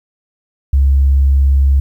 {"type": "tone", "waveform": "sine", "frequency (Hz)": 68.6, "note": "C#2", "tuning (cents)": -17, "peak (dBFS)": -6, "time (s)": [0.73, 1.8], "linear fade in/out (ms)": 5, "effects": ["tanh soft clip ceiling -3 dBFS", "8-bit"]}